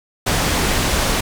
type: low-pass noise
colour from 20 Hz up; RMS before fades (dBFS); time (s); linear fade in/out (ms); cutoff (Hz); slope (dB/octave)
pink; -18; 0.26-1.21; 10; 10000; 12
effects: none